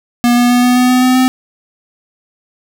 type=tone with pitch steps; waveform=square; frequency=240.7 / 242.9 / 245.2 / 247.5 / 249.8 / 252.1 / 254.4 / 256.8 Hz; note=B3 / B3 / B3 / B3 / B3 / B3 / C4 / C4; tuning=-44 / -29 / -12 / +4 / +20 / +36 / -48 / -32 cents; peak=-8 dBFS; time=0.24-1.28 s; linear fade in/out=0 ms; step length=130 ms; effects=none